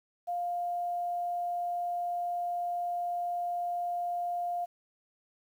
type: tone with quantisation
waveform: sine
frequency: 702 Hz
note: F5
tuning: 9 cents sharp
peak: -30 dBFS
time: 0.27-4.66 s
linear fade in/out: 20 ms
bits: 10
effects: none